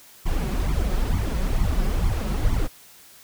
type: noise with flanger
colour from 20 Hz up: brown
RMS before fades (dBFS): -22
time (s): 0.25-2.68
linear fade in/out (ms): 20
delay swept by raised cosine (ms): 0.88 to 5.48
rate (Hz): 2.2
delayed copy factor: +0.9
effects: white hiss -49 dBFS RMS until 3.23 s